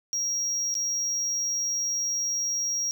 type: tone with dropouts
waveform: triangle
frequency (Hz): 5640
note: F8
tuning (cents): +16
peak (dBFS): -24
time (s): 0.13-2.91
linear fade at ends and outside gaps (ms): 0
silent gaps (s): 0.742-0.752
effects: none